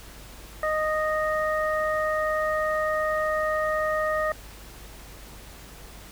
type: harmonic tone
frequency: 620 Hz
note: D#5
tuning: 6 cents flat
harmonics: 1 / 2 / 3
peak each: -25 / -28 / -30 dBFS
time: 0.63-4.32 s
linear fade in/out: 2 ms
effects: added 50 Hz sine -45 dBFS peak until 6.11 s + pink hiss -46 dBFS RMS until 6.11 s